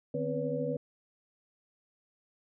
sine tone cluster, 152 / 252.1 / 264.6 / 489.9 / 566 Hz, D#3 / B3 / C4 / B4 / C#5, -40 / +36 / +20 / -14 / +36 cents, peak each -37 / -39 / -39 / -33 / -37 dBFS, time 0.14-0.77 s, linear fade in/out 5 ms, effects none

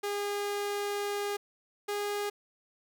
sawtooth tone pair in turn, 407.7 / 410.3 Hz, G#4 / G#4, -32 / -21 cents, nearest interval unison, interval 11 cents, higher second, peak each -27 dBFS, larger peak neither, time 0.03-1.37 / 1.88-2.3 s, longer first, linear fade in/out 10 ms, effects none

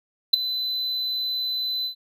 triangle tone with ADSR envelope, 4019 Hz, B7, 30 cents sharp, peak -7 dBFS, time 0.33-1.95 s, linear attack 9 ms, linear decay 8 ms, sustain -16 dB, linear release 100 ms, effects none

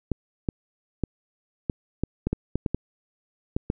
clicks, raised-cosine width 3 ms, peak -11 dBFS, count 12, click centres 0.117 / 0.488 / 1.037 / 1.698 / 2.036 / 2.27 / 2.33 / 2.556 / 2.662 / 2.746 / 3.565 / 3.701 s, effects none

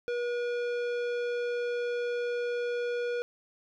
sine tone with tanh clipping, 482.1 Hz, B4, 42 cents flat, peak -31 dBFS, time 0.08-3.22 s, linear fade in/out 0 ms, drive 15 dB, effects none

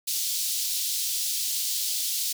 pink high-pass noise, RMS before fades -28 dBFS, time 0.07-2.33 s, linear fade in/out 10 ms, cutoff 3800 Hz, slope 24 dB/octave, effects none

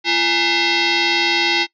sine tone with frequency modulation, 830.6 Hz, G#5, in tune, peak -14 dBFS, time 0.04-1.67 s, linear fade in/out 50 ms, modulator 587 Hz, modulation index 6.9, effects noise-tail reverb RT60 0.1 s tail -21 dB re dry

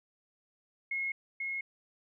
sine tone with echo, 2164 Hz, C#7, 42 cents flat, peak -31 dBFS, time 0.91-1.12 s, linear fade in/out 5 ms, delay 490 ms, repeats 1, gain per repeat -2 dB, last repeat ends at 1.61 s, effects none

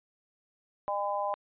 harmonic tone, 202.3 Hz, G#3, 45 cents flat, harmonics 3 / 4 / 5, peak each -33 / -33 / -33 dBFS, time 0.88-1.34 s, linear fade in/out 0 ms, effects resampled to 8000 Hz

